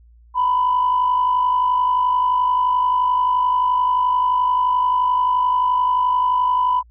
sine tone pair together, 948.5 / 1000 Hz, A#5 / B5, +30 / +21 cents, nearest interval minor second, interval 91 cents, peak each -23 / -14 dBFS, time 0.34-6.83 s, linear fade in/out 50 ms, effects tanh soft clip ceiling -10 dBFS + added 58 Hz sine -46 dBFS peak until 6.9 s

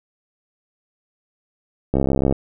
click train, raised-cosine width 2 ms, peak -5 dBFS, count 27, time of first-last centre 1.94-2.325 s, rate 67.5 Hz, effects none

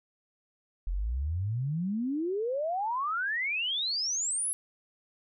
sine exponential sweep, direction up, 41.2 to 11175 Hz, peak -28 dBFS, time 0.87-4.53 s, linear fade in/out 0 ms, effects none

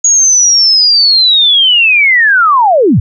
sine linear sweep, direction down, 6730 to 75.4 Hz, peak -4 dBFS, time 0.04-3 s, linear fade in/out 5 ms, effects none

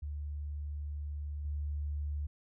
sine tone with level steps, 73.42 Hz, D2, in tune, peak -36 / -33 dBFS, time 0.02-2.27 s, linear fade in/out 10 ms, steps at 1.45 s, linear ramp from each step 2 ms, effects none

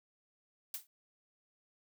blue noise with exponential decay, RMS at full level -36 dBFS, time 0.74-0.87 s, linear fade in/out 2 ms, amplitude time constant 28 ms, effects none

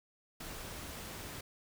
pink noise, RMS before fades -45 dBFS, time 0.4-1.41 s, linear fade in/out 5 ms, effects none

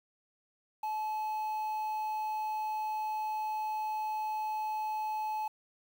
triangle tone with quantisation, 860 Hz, A5, 40 cents flat, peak -30 dBFS, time 0.83-5.48 s, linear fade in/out 5 ms, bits 9, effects none

